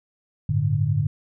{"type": "chord", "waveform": "sine", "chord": "G suspended second", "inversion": "none", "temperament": "equal", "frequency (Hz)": [98, 110, 146.83], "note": ["G2", "A2", "D3"], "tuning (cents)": [0, 0, 0], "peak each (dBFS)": [-25, -23, -22], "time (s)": [0.49, 1.07], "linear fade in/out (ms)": 5, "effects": []}